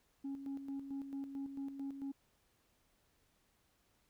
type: tone with tremolo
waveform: sine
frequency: 275.3 Hz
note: C#4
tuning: 12 cents flat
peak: -37 dBFS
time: 0.24-2.12 s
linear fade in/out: 10 ms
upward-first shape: square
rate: 4.5 Hz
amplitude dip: 60%
effects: tanh soft clip ceiling -37 dBFS + pink hiss -75 dBFS RMS until 4.09 s